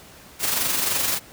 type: noise with amplitude modulation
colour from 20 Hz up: white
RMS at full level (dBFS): -21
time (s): 0.39-1.2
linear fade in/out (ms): 50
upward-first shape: sine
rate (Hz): 23.2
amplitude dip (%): 45
effects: pink hiss -46 dBFS RMS until 1.32 s + high-pass 60 Hz 12 dB/octave